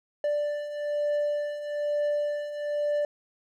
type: beating tone pair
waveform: triangle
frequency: 587.3 / 588.4 Hz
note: D5 / D5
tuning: 0 / +3 cents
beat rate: 1.1 Hz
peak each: -31 / -25 dBFS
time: 0.24-3.05 s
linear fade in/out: 2 ms
effects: none